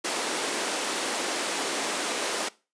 pink high-pass noise, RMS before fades -29 dBFS, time 0.04-2.49 s, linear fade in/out 10 ms, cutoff 290 Hz, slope 24 dB/octave, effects noise-tail reverb RT60 0.3 s tail -20 dB re dry + resampled to 22050 Hz

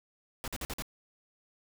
pink noise bursts, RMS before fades -37 dBFS, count 5, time 0.44-0.822 s, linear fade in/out 0 ms, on 38 ms, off 48 ms, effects none

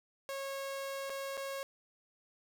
sawtooth tone with dropouts, 547 Hz, C#5, 23 cents flat, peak -34 dBFS, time 0.29-1.63 s, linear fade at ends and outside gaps 0 ms, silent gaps 1.096-1.101 / 1.371-1.376 s, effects none

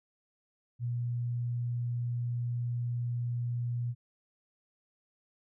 sine tone, 120.4 Hz, B2, 44 cents flat, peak -30 dBFS, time 0.79-3.95 s, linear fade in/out 50 ms, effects none

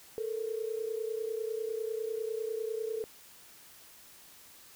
sine tone pair together, 436.2 / 466.2 Hz, A4 / A#4, -15 / 0 cents, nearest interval minor second, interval 115 cents, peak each -34 / -37 dBFS, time 0.18-3.04 s, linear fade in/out 0 ms, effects white hiss -55 dBFS RMS until 4.75 s

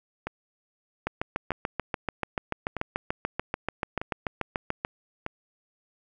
two click trains, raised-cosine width 0.5 ms, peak -12 / -16 dBFS, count 27 / 5, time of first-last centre 1.07-4.849 / 0.27-5.264 s, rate 6.88 / 0.801 Hz, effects none

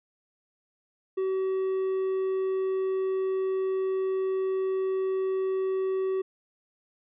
triangle tone, 380 Hz, F#4, 46 cents sharp, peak -23 dBFS, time 1.17-6.22 s, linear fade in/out 10 ms, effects resampled to 8000 Hz

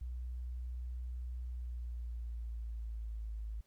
sine tone with pitch glide, 61.3 to 53.98 Hz, B1 to A1, -12 to -32 cents, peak -38 dBFS, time 0.01-3.61 s, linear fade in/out 5 ms, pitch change -220 cents, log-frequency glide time 1.46-3.34 s, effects pink hiss -75 dBFS RMS until 3.66 s + MP3 96 kbps

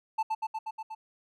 triangle tone with echo, 880 Hz, A5, in tune, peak -23 dBFS, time 0.18-0.23 s, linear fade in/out 10 ms, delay 120 ms, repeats 6, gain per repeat -2 dB, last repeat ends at 0.95 s, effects none

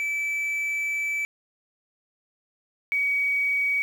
triangle / sine tone pair in turn, 2312 / 2262 Hz, D7 / C#7, -28 / +34 cents, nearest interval unison, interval 38 cents, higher first, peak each -23 / -21 dBFS, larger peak second, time 0-1.25 / 2.92-3.82 s, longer first, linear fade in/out 0 ms, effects 8-bit

